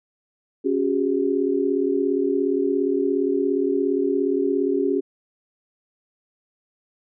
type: chord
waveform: sine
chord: C# suspended fourth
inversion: none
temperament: equal with one note detuned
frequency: 277.2 / 370 / 407.2 Hz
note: C#4 / F#4 / G#4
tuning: 0 / 0 / -34 cents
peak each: -23 / -23 / -23 dBFS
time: 0.64-5.01 s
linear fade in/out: 20 ms
effects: none